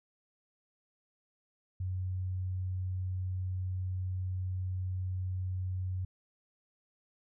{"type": "tone", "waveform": "sine", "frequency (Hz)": 92.5, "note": "F#2", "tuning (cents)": 0, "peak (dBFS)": -32, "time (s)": [1.8, 6.05], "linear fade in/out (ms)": 5, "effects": []}